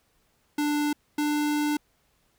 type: tone pair in turn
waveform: square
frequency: 295.1 / 296.7 Hz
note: D4 / D4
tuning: +8 / +18 cents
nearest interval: unison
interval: 10 cents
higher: second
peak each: -24 dBFS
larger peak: neither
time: 0.58-0.93 / 1.18-1.77 s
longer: second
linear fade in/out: 5 ms
effects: pink hiss -68 dBFS RMS until 2.38 s